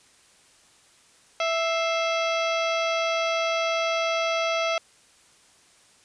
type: harmonic tone with a mistuned harmonic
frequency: 659.3 Hz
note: E5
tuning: in tune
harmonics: 1 / 2 / 3 / 4 / 5 / 6 / 7 / 8 / 9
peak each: -25 / -29 / -32 / -32 / -34 / -41 / -41 / -42 / -41 dBFS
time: 1.4-4.78 s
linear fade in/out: 2 ms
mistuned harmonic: 3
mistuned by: +110 cents
effects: white hiss -57 dBFS RMS until 6.04 s + resampled to 22050 Hz